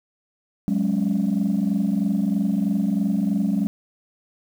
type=chord; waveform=sine; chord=F# suspended second; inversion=none; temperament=just; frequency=185 / 208.1 / 277.5 Hz; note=F#3 / G#3 / C#4; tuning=0 / +4 / +2 cents; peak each=-22 / -20 / -25 dBFS; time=0.68-3.67 s; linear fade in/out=0 ms; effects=tanh soft clip ceiling -14 dBFS + 8-bit